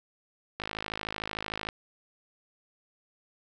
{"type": "click train", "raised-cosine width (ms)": 0.3, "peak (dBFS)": -17, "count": 59, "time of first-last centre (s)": [0.6, 1.688], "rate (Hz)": 53.3, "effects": []}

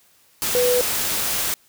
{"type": "tone in noise", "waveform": "sine", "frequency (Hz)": 493.9, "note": "B4", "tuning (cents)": 0, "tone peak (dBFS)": -16, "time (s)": [0.55, 0.81], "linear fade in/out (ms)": 0, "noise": "white", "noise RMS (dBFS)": -23, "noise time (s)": [0.42, 1.54], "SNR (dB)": 4, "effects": ["white hiss -57 dBFS RMS until 1.68 s"]}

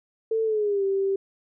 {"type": "tone with pitch glide", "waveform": "sine", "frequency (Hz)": [445.7, 390.3], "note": ["A4", "G4"], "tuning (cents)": [22, -8], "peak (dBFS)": -21, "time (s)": [0.31, 1.16], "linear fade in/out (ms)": 5, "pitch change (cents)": -230, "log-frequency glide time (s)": [0.44, 0.84], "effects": []}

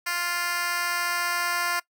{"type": "tone with high-pass filter sweep", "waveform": "10% pulse", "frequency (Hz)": 349.2, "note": "F4", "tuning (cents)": 0, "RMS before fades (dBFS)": -27, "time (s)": [0.06, 1.8], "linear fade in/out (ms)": 10, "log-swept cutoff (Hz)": [1500, 1000], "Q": 0.86, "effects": ["noise-tail reverb RT60 0.1 s tail -21 dB re dry"]}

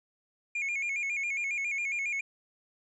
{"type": "tone with vibrato", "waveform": "triangle", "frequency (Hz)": 2298, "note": "D7", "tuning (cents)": -38, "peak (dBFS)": -28, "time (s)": [0.55, 2.21], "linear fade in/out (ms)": 5, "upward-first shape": "square", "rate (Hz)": 7.3, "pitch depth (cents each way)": 79, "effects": ["resampled to 22050 Hz"]}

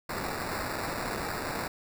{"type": "noise with sample-and-hold", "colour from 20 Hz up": "white", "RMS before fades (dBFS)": -34, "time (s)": [0.09, 1.68], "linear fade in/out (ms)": 5, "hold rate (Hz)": 3150, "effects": []}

